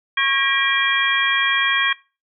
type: tone cluster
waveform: sine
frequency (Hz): 1100 / 1626 / 1905 / 2375 / 3266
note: C#6 / G#6 / A#6 / D7 / G#7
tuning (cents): -14 / -37 / +37 / +19 / -30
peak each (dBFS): -24 / -22 / -22 / -22 / -23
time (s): 0.17-1.93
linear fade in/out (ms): 5
effects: noise-tail reverb RT60 0.3 s tail -21 dB re dry